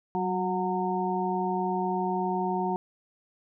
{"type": "harmonic tone with a mistuned harmonic", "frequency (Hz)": 183.2, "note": "F#3", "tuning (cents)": -17, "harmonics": [1, 2, 4, 5], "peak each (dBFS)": [-31, -31, -31, -31], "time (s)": [0.15, 2.76], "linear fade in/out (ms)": 0, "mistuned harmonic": 1, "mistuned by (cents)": 39, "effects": []}